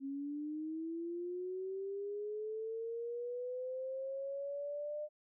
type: linear sweep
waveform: sine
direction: up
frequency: 270 to 604 Hz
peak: -38 dBFS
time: 0-5.09 s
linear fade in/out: 50 ms
effects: none